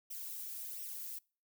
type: noise with flanger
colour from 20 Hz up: violet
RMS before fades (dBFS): -44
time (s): 0.1-1.19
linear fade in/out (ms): 10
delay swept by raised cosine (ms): 0.34 to 2.64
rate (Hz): 1.4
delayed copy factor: +0.65
effects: noise-tail reverb RT60 0.4 s tail -26 dB re dry